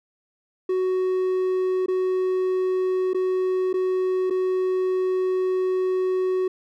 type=tone with dropouts; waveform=triangle; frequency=371.5 Hz; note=F#4; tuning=7 cents sharp; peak=-18 dBFS; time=0.69-6.48 s; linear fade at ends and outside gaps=5 ms; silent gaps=1.861-1.882 / 3.134-3.145 / 3.73-3.739 / 4.3-4.306 s; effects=none